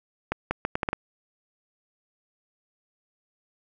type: accelerating click train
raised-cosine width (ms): 0.5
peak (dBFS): -10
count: 7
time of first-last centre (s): 0.32-0.931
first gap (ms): 190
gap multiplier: 0.74
effects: none